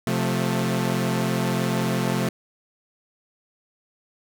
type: chord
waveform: sawtooth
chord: F major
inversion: second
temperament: equal with one note detuned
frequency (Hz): 130.81 / 176.64 / 220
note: C3 / F3 / A3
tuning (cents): 0 / +20 / 0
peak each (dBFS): -22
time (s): 0.07-2.29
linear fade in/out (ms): 2
effects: none